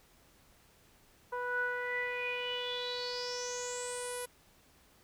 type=tone with low-pass filter sweep; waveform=sawtooth; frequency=492 Hz; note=B4; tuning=7 cents flat; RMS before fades=-37 dBFS; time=1.32-4.26 s; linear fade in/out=10 ms; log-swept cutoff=1200 to 11000 Hz; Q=9; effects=pink hiss -64 dBFS RMS until 5.03 s